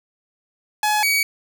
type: tone pair in turn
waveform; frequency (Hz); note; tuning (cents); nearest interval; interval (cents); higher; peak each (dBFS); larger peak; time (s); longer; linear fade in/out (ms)
sawtooth; 846 / 2262; G#5 / C#7; +32 / +34; octave + perfect fourth; 1702; second; -13; neither; 0.83-1.03 / 1.03-1.23; neither; 2
effects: none